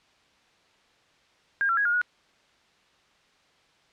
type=tone with pitch steps; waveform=sine; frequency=1612 / 1359 / 1654 / 1423 / 1455 Hz; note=G6 / F6 / G#6 / F6 / F#6; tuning=+48 / -48 / -8 / +32 / -29 cents; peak=-21 dBFS; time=1.61-2.015 s; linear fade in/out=0 ms; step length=81 ms; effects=white hiss -62 dBFS RMS until 3.92 s + low-pass 4000 Hz 12 dB/octave